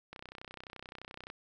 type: click train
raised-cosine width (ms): 0.3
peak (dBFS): -29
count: 38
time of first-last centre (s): 0.13-1.301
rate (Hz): 31.6
effects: none